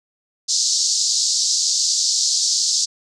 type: band-pass noise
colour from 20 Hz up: pink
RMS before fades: -19 dBFS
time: 0.48-2.86 s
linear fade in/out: 20 ms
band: 4300 to 7300 Hz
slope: 48 dB/octave
effects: none